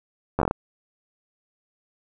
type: slowing click train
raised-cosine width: 1 ms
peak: -8 dBFS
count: 7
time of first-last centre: 0.39-0.511 s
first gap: 11 ms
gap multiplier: 1.24
effects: none